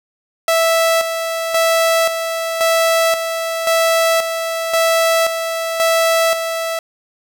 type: tone with tremolo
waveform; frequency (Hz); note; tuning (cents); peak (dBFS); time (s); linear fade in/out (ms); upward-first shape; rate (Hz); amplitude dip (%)
sawtooth; 658; E5; -3; -8; 0.48-6.79; 2; square; 0.94; 55
effects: none